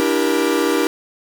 45% pulse chord, E half-diminished seventh, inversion third, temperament equal with one note detuned, 293.7 / 329.6 / 392 / 474.9 Hz, D4 / E4 / G4 / Bb4, 0 / 0 / 0 / +32 cents, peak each -21 dBFS, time 0-0.87 s, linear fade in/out 0 ms, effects 8-bit

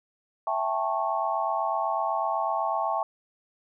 sine chord, A dominant seventh, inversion second, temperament just, 660 / 792 / 880 / 1100 Hz, E5 / G5 / A5 / C#6, +2 / +18 / 0 / -14 cents, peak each -30 dBFS, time 0.47-3.03 s, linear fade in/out 2 ms, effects none

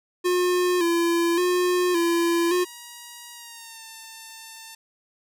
square tone with vibrato, 349.2 Hz, F4, in tune, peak -20 dBFS, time 0.24-2.65 s, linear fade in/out 20 ms, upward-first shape square, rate 0.88 Hz, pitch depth 49 cents each way
5% pulse tone with pitch glide, 955 to 896.2 Hz, A#5 to A5, +42 to +32 cents, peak -28 dBFS, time 1.95-4.75 s, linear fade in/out 5 ms, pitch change -110 cents, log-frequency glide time 3.33-3.84 s
effects none

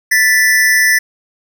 square tone pair together, 1757.4 / 1975.5 Hz, A6 / B6, -3 / 0 cents, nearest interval major second, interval 203 cents, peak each -12 dBFS, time 0.11-0.99 s, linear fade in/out 10 ms, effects none

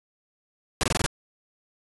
pink noise bursts, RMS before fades -23 dBFS, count 6, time 0.81-1.063 s, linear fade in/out 0 ms, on 23 ms, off 23 ms, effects resampled to 24000 Hz

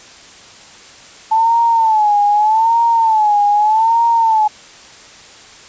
sine tone with vibrato, 874 Hz, A5, 12 cents flat, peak -9 dBFS, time 1.31-4.48 s, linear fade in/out 10 ms, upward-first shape sine, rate 0.82 Hz, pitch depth 110 cents each way, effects white hiss -39 dBFS RMS until 5.68 s + resampled to 16000 Hz

